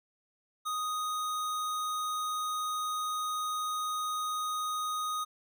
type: tone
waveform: square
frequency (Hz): 1244.5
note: D#6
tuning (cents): 0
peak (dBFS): -32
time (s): 0.65-5.25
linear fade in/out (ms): 20
effects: none